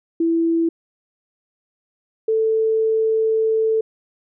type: tone pair in turn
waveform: sine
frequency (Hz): 331.4 / 442.4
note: E4 / A4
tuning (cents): +9 / +9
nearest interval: perfect fourth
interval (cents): 500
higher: second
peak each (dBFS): -15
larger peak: neither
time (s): 0.2-0.69 / 2.28-3.81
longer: second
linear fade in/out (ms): 5
effects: none